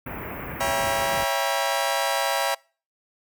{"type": "band-stop noise", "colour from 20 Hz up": "pink", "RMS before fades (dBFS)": -33, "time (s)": [0.06, 1.24], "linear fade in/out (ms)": 5, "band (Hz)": [2500, 14000], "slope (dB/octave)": 48}
{"type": "chord", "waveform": "sawtooth", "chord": "C# diminished seventh", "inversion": "none", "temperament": "just", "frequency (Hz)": [554.4, 665.2, 798.3, 957.9], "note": ["C#5", "E5", "G5", "Bb5"], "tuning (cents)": [0, 16, 31, 47], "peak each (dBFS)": -24, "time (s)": [0.6, 2.55], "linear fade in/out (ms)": 10}
{"effects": ["noise-tail reverb RT60 0.4 s tail -26 dB re dry", "high-pass 60 Hz 12 dB/octave"]}